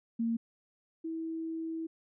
sine tone pair in turn, 229.8 / 325 Hz, A#3 / E4, -25 / -24 cents, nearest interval tritone, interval 601 cents, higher second, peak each -28 / -34 dBFS, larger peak first, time 0.19-0.37 / 1.04-1.87 s, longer second, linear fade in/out 10 ms, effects none

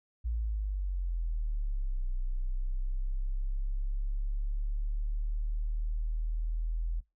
sine exponential two-way sweep, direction down then up, 58.27 to 30.87 to 41.42 Hz, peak -29 dBFS, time 0.24-7.01 s, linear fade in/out 20 ms, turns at 2.07 s, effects noise-tail reverb RT60 0.2 s tail -21 dB re dry

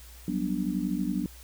sine chord, G major seventh, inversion third, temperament just, 183.75 / 196 / 245 / 294 Hz, F#3 / G3 / B3 / D4, -12 / 0 / -14 / +2 cents, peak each -32 dBFS, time 0.28-1.26 s, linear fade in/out 2 ms, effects added 60 Hz sine -47 dBFS peak until 1.43 s + white hiss -52 dBFS RMS until 1.43 s

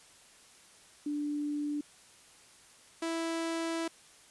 sine / sawtooth tone pair in turn, 293.7 / 329.7 Hz, D4 / E4, 0 / 0 cents, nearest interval major second, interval 200 cents, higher second, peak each -31 / -28 dBFS, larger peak second, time 1.06-1.81 / 3.02-3.88 s, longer second, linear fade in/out 5 ms, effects white hiss -58 dBFS RMS until 4.3 s + resampled to 24000 Hz

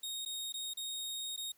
sawtooth tone with dropouts, 3729 Hz, A#7, in tune, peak -35 dBFS, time 0.03-1.52 s, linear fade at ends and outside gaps 5 ms, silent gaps 0.251-0.259 / 0.524-0.539 / 0.736-0.771 / 1.364-1.375 s, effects white hiss -69 dBFS RMS until 1.57 s

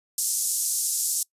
white band-pass noise, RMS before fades -26 dBFS, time 0.18-1.23 s, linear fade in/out 2 ms, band 6000 to 11000 Hz, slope 24 dB/octave, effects noise-tail reverb RT60 0.1 s tail -24 dB re dry + resampled to 32000 Hz

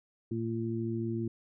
harmonic tone, 114.1 Hz, A#2, 37 cents flat, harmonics 1 / 2 / 3, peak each -35 / -35 / -35 dBFS, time 0.31-1.28 s, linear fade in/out 5 ms, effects none

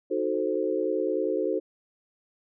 sine chord, D# diminished seventh, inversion none, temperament equal, 311.1 / 370 / 440 / 523.3 Hz, D#4 / F#4 / A4 / C5, 0 / 0 / 0 / 0 cents, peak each -31 / -29 / -29 / -30 dBFS, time 0.1-1.6 s, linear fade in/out 20 ms, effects none

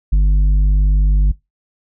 sine tone with tanh clipping, 49.63 Hz, G1, 22 cents sharp, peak -10 dBFS, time 0.12-1.32 s, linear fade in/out 10 ms, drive 6 dB, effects noise-tail reverb RT60 0.2 s tail -21 dB re dry

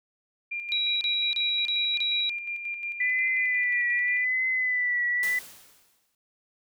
sine tone with tremolo, 2393 Hz, D7, 32 cents sharp, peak -29 dBFS, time 0.51-4.25 s, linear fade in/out 10 ms, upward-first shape square, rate 5.6 Hz, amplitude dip 45%
sine tone bursts, 3876 Hz, B7, 33 cents flat, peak -24 dBFS, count 5, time 0.72-2.294 s, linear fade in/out 0 ms, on 290 ms, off 31 ms
sine tone with vibrato, 1991 Hz, B6, 14 cents sharp, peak -23 dBFS, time 3-5.39 s, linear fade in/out 5 ms, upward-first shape triangle, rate 0.85 Hz, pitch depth 50 cents each way
white noise with exponential decay, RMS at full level -36 dBFS, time 5.23-6.15 s, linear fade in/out 1 ms, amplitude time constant 200 ms
effects none

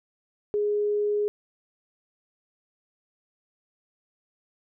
sine tone, 415.3 Hz, G#4, in tune, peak -22 dBFS, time 0.54-1.28 s, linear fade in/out 0 ms, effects none

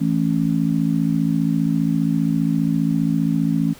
sine chord, A major, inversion second, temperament just, 165 / 220 / 275 Hz, E3 / A3 / C#4, +2 / 0 / -14 cents, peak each -20 / -21 / -21 dBFS, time 0-3.74 s, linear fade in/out 20 ms, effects pink hiss -45 dBFS RMS until 3.79 s

